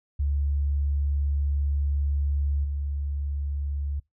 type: tone with level steps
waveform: sine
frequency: 71.2 Hz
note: C#2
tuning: 47 cents sharp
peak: -22 / -26 dBFS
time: 0.19-4 s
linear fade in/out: 10 ms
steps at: 2.64 s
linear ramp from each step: 5 ms
effects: noise-tail reverb RT60 0.2 s tail -26 dB re dry